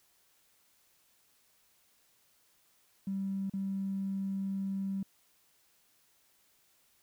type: tone with dropouts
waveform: triangle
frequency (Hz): 194.5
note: G3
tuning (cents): -13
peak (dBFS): -28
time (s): 3.07-5.03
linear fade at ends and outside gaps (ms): 5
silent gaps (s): 3.498-3.536
effects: tanh soft clip ceiling -30 dBFS + white hiss -69 dBFS RMS until 7.02 s